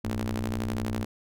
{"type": "ring-modulated tone", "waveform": "sawtooth", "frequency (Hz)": 61.2, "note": "B1", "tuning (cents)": -15, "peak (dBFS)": -21, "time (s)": [0.04, 1.05], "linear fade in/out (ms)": 10, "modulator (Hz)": 159, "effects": []}